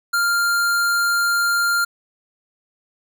square tone, 1396.9 Hz, F6, in tune, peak -17 dBFS, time 0.13-1.85 s, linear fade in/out 10 ms, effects none

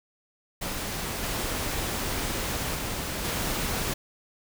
pink noise with level steps, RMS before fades -32 / -30 / -32 / -29 dBFS, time 0.61-3.94 s, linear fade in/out 10 ms, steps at 1.23 / 2.74 / 3.24 s, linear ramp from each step 10 ms, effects none

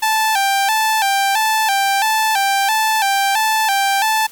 sawtooth tone with vibrato, 830.6 Hz, G#5, in tune, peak -10 dBFS, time 0.02-4.27 s, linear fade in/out 10 ms, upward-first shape square, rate 1.5 Hz, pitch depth 92 cents each way, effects white hiss -42 dBFS RMS until 4.31 s

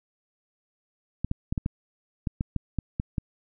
clicks, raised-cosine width 5 ms, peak -14 dBFS, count 11, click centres 1.246 / 1.314 / 1.525 / 1.578 / 1.661 / 2.272 / 2.409 / 2.563 / 2.787 / 2.999 / 3.182 s, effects none

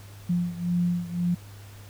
sine beating tone pair, 174.61 / 176.51 Hz, F3 / F3, 0 / +19 cents, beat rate 1.9 Hz, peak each -25 / -28 dBFS, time 0.29-1.35 s, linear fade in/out 10 ms, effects added 101 Hz sine -43 dBFS peak until 1.89 s + pink hiss -51 dBFS RMS until 1.89 s

